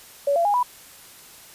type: tone with pitch steps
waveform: sine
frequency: 566 / 680.9 / 819.2 / 985.5 Hz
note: C#5 / F5 / G#5 / B5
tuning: +36 / -44 / -24 / -4 cents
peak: -17 dBFS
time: 0.27-0.63 s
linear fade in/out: 5 ms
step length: 90 ms
effects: white hiss -46 dBFS RMS until 1.54 s + resampled to 32000 Hz